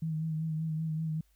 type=tone with vibrato; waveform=sine; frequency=158.5 Hz; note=D#3; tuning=32 cents sharp; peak=-30 dBFS; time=0.02-1.21 s; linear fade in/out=5 ms; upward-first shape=sine; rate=5.2 Hz; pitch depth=33 cents each way; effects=added 50 Hz sine -65 dBFS peak until 1.35 s + white hiss -73 dBFS RMS until 1.35 s